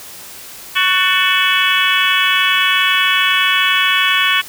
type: harmonic tone with a mistuned harmonic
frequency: 372.5 Hz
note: F#4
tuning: 12 cents sharp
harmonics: 3 / 4 / 5 / 6 / 7 / 8 / 9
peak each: -19 / -19 / -19 / -19 / -19 / -19 / -19 dBFS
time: 0.75-4.42 s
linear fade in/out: 20 ms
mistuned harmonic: 5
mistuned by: -74 cents
effects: white hiss -34 dBFS RMS until 4.48 s